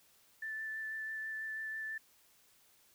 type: tone with vibrato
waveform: sine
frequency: 1760 Hz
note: A6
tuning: in tune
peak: -38 dBFS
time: 0.42-1.98 s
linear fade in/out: 5 ms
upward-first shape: sine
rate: 6.1 Hz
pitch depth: 11 cents each way
effects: white hiss -67 dBFS RMS until 2.94 s